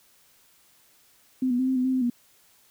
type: tone with pitch steps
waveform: sine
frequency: 258.1 / 244.5 / 259.1 / 262 / 252.8 / 260.5 / 258.2 / 240.8 Hz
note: C4 / B3 / C4 / C4 / B3 / C4 / C4 / B3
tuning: -23 / -17 / -17 / +2 / +41 / -7 / -23 / -44 cents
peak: -21 dBFS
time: 1.42-2.1 s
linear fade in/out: 5 ms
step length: 85 ms
effects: white hiss -60 dBFS RMS until 2.7 s